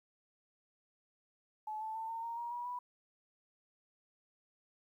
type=tone with pitch steps; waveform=sine; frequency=860 / 876.6 / 893.4 / 910.6 / 928.1 / 946 / 964.2 / 982.8 Hz; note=A5 / A5 / A5 / A#5 / A#5 / A#5 / B5 / B5; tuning=-40 / -7 / +26 / -41 / -8 / +25 / -42 / -9 cents; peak=-38 dBFS; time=1.67-2.79 s; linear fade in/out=5 ms; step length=140 ms; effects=12-bit